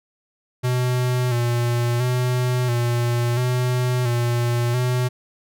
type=tone with vibrato; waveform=square; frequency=122.4 Hz; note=B2; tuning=15 cents flat; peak=-19 dBFS; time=0.63-5.09 s; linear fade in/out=20 ms; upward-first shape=square; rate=0.73 Hz; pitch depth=40 cents each way; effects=none